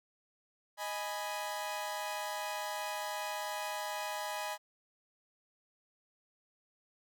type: chord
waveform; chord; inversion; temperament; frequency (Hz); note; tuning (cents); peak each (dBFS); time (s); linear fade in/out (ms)
sawtooth; G# minor; second; equal; 622.3 / 830.6 / 987.8; D#5 / G#5 / B5; 0 / 0 / 0; -38 / -36 / -38; 0.77-4.58; 50
effects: none